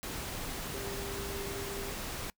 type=tone in noise; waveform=sine; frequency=397.1 Hz; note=G4; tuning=22 cents sharp; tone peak=-41 dBFS; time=0.74-1.9 s; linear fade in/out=0 ms; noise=pink; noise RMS=-39 dBFS; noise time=0.03-2.3 s; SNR=-5 dB; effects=noise-tail reverb RT60 0.1 s tail -24 dB re dry